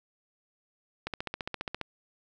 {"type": "click train", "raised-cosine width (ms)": 0.3, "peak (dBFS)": -17, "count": 12, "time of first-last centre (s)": [1.07, 1.813], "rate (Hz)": 14.8, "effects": []}